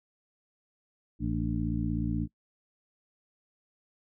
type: harmonic tone with a mistuned harmonic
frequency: 56.4 Hz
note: A1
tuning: 44 cents sharp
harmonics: 1 / 2 / 3 / 4 / 5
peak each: -34 / -34 / -34 / -34 / -34 dBFS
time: 1.19-2.28 s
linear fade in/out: 50 ms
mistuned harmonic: 5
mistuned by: +83 cents
effects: noise-tail reverb RT60 0.1 s tail -24 dB re dry